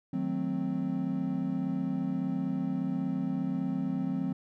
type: chord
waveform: triangle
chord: D# diminished seventh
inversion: none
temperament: equal with one note detuned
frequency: 156.37 / 185 / 220 / 261.6 Hz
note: D#3 / F#3 / A3 / C4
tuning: +9 / 0 / 0 / 0 cents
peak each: -36 / -31 / -36 / -30 dBFS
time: 0.13-4.33 s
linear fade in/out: 5 ms
effects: none